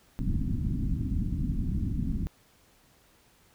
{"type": "low-pass noise", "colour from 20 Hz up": "pink", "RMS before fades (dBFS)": -29, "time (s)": [0.19, 2.27], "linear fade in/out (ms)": 0, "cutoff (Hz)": 280, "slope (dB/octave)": 48, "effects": ["pink hiss -62 dBFS RMS until 3.54 s"]}